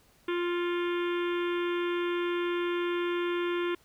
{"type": "harmonic tone with a mistuned harmonic", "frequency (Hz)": 349.2, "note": "F4", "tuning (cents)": 0, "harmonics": [1, 3, 4, 5, 6, 7, 8, 9, 10], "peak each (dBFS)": [-28, -38, -40, -42, -44, -45, -46, -47, -48], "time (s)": [0.28, 3.75], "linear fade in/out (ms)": 5, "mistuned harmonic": 6, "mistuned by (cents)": 38, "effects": ["pink hiss -63 dBFS RMS until 3.84 s"]}